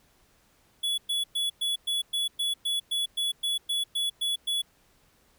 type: tone bursts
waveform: square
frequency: 3400 Hz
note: G#7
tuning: 40 cents sharp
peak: -26 dBFS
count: 15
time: 0.83-4.62 s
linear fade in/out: 10 ms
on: 150 ms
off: 110 ms
effects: pink hiss -64 dBFS RMS until 5.38 s